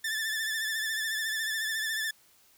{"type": "tone with vibrato", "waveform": "sawtooth", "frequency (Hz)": 1760, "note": "A6", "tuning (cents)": 0, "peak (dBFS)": -26, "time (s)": [0.04, 2.11], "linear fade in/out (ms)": 5, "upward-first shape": "sine", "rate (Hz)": 14, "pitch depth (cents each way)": 47, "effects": ["white hiss -62 dBFS RMS until 2.57 s"]}